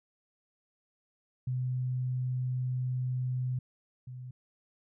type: tone pair in turn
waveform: sine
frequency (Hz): 126.9 / 126.27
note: B2 / B2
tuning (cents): +47 / +39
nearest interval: unison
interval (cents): 8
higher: first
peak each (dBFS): -29 / -40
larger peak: first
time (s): 1.47-3.59 / 4.07-4.31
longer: first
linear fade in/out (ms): 5
effects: none